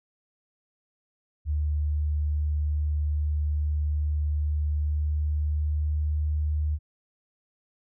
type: tone with pitch glide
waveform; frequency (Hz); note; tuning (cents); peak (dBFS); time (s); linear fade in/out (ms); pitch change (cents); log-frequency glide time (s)
sine; 74.8 to 75.67; D2 to D#2; +32 to -48; -23; 1.45-6.79; 50; +20; 4.8-6.17
effects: none